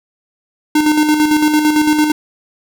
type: tone with tremolo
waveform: square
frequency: 303.5 Hz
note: D#4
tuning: 43 cents flat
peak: -9 dBFS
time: 0.75-2.12 s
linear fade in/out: 5 ms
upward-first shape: square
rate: 8.9 Hz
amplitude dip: 45%
effects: none